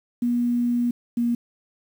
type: tone pair in turn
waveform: sine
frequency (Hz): 240.7 / 237.4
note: B3 / A#3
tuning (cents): -44 / +32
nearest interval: unison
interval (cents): 24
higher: first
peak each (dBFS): -19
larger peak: neither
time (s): 0.22-0.91 / 1.17-1.35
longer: first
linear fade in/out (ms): 5
effects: 8-bit

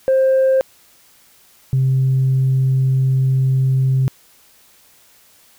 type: tone pair in turn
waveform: sine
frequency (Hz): 528 / 132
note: C5 / C3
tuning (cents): +16 / +16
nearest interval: 2 octaves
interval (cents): 2400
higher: first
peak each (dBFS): -9 / -11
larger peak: first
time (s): 0.08-0.61 / 1.73-4.08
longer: second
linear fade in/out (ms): 0
effects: tanh soft clip ceiling -9 dBFS + white hiss -51 dBFS RMS until 5.58 s

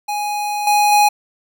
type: tone with level steps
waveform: square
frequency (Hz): 830.6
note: G#5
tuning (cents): 0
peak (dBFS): -20 / -12 / -10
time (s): 0.08-1.09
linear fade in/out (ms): 10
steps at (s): 0.67 / 0.92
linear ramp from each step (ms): 2
effects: none

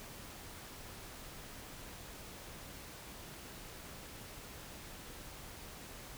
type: silence
effects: pink hiss -50 dBFS RMS until 6.17 s

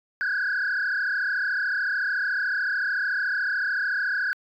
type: tone with frequency modulation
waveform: sine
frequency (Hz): 1568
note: G6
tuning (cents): 0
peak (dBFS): -21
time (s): 0.21-4.33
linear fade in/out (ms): 0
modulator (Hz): 33.7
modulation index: 3
effects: tanh soft clip ceiling -21 dBFS

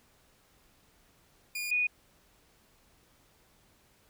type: tone pair in turn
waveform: sawtooth / sine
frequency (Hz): 2431 / 2468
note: D#7 / D#7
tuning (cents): -41 / -15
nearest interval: unison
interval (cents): 26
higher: second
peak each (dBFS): -30 / -25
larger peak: second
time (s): 1.55-1.71 / 1.71-1.87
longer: neither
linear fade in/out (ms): 5
effects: pink hiss -65 dBFS RMS until 4.09 s

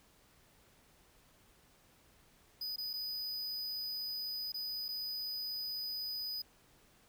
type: tone with dropouts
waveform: square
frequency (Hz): 4978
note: D#8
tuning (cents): 0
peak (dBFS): -38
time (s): 2.61-6.42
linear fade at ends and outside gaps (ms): 5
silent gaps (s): 2.761-2.781 / 2.932-2.936 / 4.521-4.542 / 4.883-4.887
effects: pink hiss -66 dBFS RMS until 7.08 s

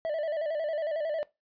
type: tone with vibrato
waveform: triangle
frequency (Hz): 622.3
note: D#5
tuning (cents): 0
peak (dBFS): -26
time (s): 0.05-1.23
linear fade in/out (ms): 0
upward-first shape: square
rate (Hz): 11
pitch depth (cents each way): 82
effects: noise-tail reverb RT60 0.2 s tail -18 dB re dry + resampled to 11025 Hz

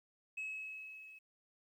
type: tone with level ramp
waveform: sine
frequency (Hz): 2574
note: E7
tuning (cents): -42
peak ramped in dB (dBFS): -36 to -53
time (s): 0.37-1.19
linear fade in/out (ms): 10
effects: tanh soft clip ceiling -37 dBFS + 12-bit

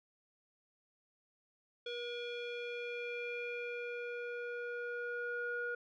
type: tone with low-pass filter sweep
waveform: square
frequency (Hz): 480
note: B4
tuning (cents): -49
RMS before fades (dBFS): -41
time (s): 1.86-5.75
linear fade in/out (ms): 5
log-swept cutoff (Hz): 3400 to 1400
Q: 4.6
effects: none

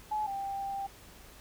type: tone pair in turn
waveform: sine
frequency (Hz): 852 / 788.8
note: G#5 / G5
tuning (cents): +44 / +11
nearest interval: minor second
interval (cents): 133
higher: first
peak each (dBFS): -29 / -33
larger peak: first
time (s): 0.11-0.27 / 0.27-0.87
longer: second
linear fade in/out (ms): 10
effects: added 50 Hz sine -59 dBFS peak until 1.4 s + pink hiss -54 dBFS RMS until 1.4 s

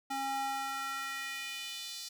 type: tone with high-pass filter sweep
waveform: square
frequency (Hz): 271.5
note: C#4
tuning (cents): -36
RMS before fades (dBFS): -38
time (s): 0.1-2.09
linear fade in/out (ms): 10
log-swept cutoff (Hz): 570 to 4600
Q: 2.2
effects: none

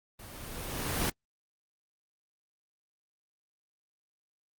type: noise with level ramp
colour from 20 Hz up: pink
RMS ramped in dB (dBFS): -48 to -28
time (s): 0.19-1.1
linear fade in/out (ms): 5
effects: Opus 24 kbps

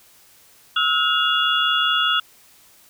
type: tone cluster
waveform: sine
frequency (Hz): 1293 / 1438 / 2818 / 3393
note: E6 / F#6 / F7 / G#7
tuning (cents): -34 / -50 / +15 / +36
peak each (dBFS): -22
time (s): 0.76-2.2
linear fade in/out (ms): 5
effects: white hiss -52 dBFS RMS until 2.89 s

